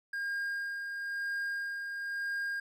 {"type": "tone with tremolo", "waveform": "triangle", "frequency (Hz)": 1615, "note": "G#6", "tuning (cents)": -49, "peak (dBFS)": -30, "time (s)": [0.13, 2.6], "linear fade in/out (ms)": 5, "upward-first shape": "sine", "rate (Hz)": 1, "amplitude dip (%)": 40, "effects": []}